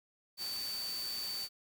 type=tone in noise; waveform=sine; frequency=4559 Hz; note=C#8; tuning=48 cents sharp; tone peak=-37 dBFS; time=0.37-1.49 s; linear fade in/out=50 ms; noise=white; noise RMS=-45 dBFS; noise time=0.37-1.49 s; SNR=+5 dB; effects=none